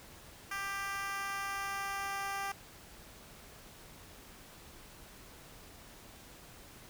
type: tone with high-pass filter sweep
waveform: 10% pulse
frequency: 395 Hz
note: G4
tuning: 13 cents sharp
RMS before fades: -38 dBFS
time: 0.51-2.52 s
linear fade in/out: 5 ms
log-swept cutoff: 1300 to 800 Hz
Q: 1.7
effects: pink hiss -54 dBFS RMS until 6.89 s